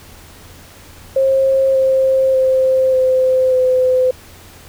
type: tone with pitch steps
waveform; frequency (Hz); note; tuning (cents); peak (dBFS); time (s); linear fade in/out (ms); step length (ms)
sine; 535 / 528.9 / 522.8 / 516.8 / 510.8; C5 / C5 / C5 / C5 / C5; +38 / +19 / -1 / -21 / -42; -10; 1.16-4.11; 5; 590
effects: added 86 Hz sine -44 dBFS peak until 4.68 s + pink hiss -41 dBFS RMS until 4.68 s

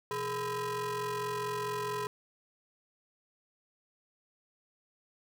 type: ring-modulated tone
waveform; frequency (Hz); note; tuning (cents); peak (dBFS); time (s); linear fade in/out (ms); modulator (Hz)
40% pulse; 293.7; D4; 0; -29; 0.11-2.07; 0; 712
effects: none

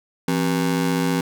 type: ring-modulated tone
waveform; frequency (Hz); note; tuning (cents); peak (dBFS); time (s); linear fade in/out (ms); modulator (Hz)
35% pulse; 216.9; A3; -25; -14; 0.28-1.21; 2; 47.5
effects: none

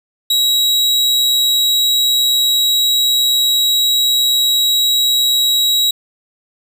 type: tone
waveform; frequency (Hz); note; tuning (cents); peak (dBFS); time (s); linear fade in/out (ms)
40% pulse; 3857; B7; -42; -10; 0.3-5.91; 5
effects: none

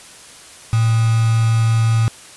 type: tone with quantisation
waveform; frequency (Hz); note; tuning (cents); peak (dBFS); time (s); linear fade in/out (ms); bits
sine; 113.2; A2; +50; -12; 0.73-2.08; 0; 4
effects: white hiss -40 dBFS RMS until 2.36 s + resampled to 24000 Hz

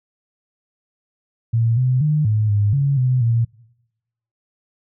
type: tone with pitch steps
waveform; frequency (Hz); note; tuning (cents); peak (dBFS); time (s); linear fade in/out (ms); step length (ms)
sine; 115 / 127.5 / 151.5 / 107.5 / 102.9 / 139.8 / 127.2 / 116.1; A#2 / C3 / D#3 / A2 / G#2 / C#3 / C3 / A#2; -23 / -44 / -46 / -40 / -16 / +15 / -48 / -7; -14; 1.53-3.45; 10; 240
effects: noise-tail reverb RT60 0.9 s tail -23 dB re dry

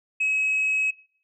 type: tone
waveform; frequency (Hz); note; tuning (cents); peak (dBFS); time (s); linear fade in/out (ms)
sine; 2559; D#7; +48; -19; 0.2-0.91; 10
effects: noise-tail reverb RT60 0.5 s tail -21 dB re dry + tanh soft clip ceiling -18 dBFS

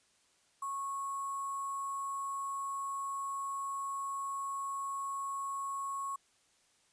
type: tone with sample-and-hold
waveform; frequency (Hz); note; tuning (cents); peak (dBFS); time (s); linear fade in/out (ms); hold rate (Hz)
sine; 1100; C#6; -14; -35; 0.62-6.16; 5; 8820
effects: white hiss -70 dBFS RMS until 6.92 s + resampled to 22050 Hz

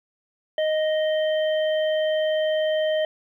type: harmonic tone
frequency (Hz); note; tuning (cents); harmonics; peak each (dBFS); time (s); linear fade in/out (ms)
622.3; D#5; 0; 1 / 3 / 5; -20 / -33 / -33; 0.58-3.05; 2
effects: 10-bit

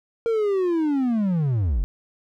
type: linear sweep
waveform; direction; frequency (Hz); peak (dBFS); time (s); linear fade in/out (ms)
triangle; down; 466.2 to 39.1; -17; 0.26-1.84; 0
effects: none

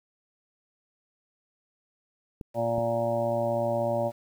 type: clicks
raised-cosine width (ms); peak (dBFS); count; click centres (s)
3; -24; 2; 2.412 / 2.782
type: harmonic tone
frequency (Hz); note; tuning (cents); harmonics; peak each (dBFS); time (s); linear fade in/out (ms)
116.5; A#2; -1; 1 / 2 / 3 / 5 / 6 / 7 / 8; -34 / -35 / -37 / -26 / -34 / -37 / -38; 2.54-4.12; 50
effects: 9-bit

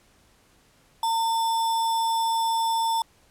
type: tone with sample-and-hold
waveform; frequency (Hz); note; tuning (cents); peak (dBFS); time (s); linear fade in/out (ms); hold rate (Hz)
sine; 908; A#5; -46; -21; 1.03-3.02; 2; 4410
effects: pink hiss -60 dBFS RMS until 3.3 s + low-pass 12000 Hz 12 dB/octave

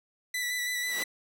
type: tone with vibrato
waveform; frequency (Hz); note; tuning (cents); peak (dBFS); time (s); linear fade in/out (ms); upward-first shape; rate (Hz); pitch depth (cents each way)
sawtooth; 1975.5; B6; 0; -26; 0.34-1.04; 5; square; 6.1; 17
type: noise with exponential growth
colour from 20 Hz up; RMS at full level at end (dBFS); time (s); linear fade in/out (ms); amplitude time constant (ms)
pink; -34; 0.68-1.03; 5; 74
effects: high-pass 300 Hz 12 dB/octave

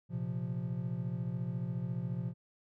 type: chord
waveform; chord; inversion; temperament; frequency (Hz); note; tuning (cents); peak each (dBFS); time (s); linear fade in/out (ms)
triangle; Bb suspended second; none; equal; 116.54 / 130.81 / 174.61; Bb2 / C3 / F3; 0 / 0 / 0; -37 / -36 / -36; 0.09-2.34; 50
effects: none

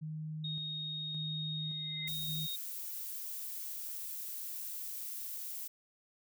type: tone with tremolo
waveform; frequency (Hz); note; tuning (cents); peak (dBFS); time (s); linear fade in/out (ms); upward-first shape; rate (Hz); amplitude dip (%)
sine; 155.56; D#3; 0; -38; 0.01-2.47; 20; square; 0.88; 45
type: tone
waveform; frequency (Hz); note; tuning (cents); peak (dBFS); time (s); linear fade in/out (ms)
sine; 3729; A#7; 0; -38; 0.44-2.56; 5
type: tone with exponential growth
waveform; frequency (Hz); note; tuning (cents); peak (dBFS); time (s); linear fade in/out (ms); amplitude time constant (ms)
sine; 2076; C7; -14; -39; 1.57-2.08; 0; 110
type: noise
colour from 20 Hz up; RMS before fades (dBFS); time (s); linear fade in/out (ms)
violet; -42; 2.07-5.68; 10
effects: none

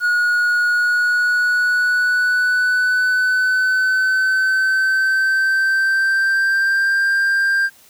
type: tone with pitch glide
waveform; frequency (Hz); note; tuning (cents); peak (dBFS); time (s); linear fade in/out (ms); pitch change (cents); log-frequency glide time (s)
triangle; 1449 to 1589.3; F#6 to G6; -37 to +23; -12; 0-7.7; 50; +160; 0.67-7.06
effects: white hiss -49 dBFS RMS until 7.89 s

